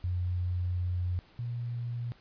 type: tone pair in turn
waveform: sine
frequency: 89.5 / 119.47 Hz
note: F2 / A#2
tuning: +43 / +43 cents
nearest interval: perfect fourth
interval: 500 cents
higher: second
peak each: -28 / -32 dBFS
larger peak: first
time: 0.04-1.19 / 1.39-2.12 s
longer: first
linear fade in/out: 0 ms
effects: pink hiss -60 dBFS RMS until 2.2 s + resampled to 11025 Hz